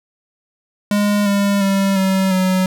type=tone with pitch steps; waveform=square; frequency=205.7 / 200.7 / 195.73 / 190.93 / 186.25 Hz; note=G#3 / G3 / G3 / G3 / F#3; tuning=-16 / +41 / -2 / -45 / +12 cents; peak=-14 dBFS; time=0.91-2.66 s; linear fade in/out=2 ms; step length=350 ms; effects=none